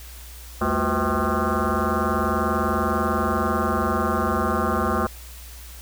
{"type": "tone with frequency modulation", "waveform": "sine", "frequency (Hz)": 493.9, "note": "B4", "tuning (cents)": 0, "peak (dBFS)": -19, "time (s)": [0.61, 5.07], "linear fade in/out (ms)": 5, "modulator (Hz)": 144, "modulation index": 6.2, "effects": ["added 60 Hz sine -39 dBFS peak until 5.81 s", "white hiss -44 dBFS RMS until 5.81 s"]}